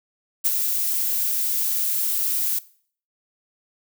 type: noise with ADSR envelope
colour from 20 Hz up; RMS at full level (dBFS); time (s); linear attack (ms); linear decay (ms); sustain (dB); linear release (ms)
violet; -18; 0.44-2.59; 19; 33; -5; 5
effects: noise-tail reverb RT60 0.5 s tail -19 dB re dry